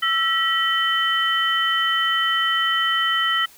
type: tone cluster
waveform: sine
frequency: 1328 / 1927 / 3057 Hz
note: E6 / B6 / G7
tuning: +12 / -43 / -44 cents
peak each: -22 dBFS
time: 0.02-3.46 s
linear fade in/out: 10 ms
effects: white hiss -49 dBFS RMS until 3.57 s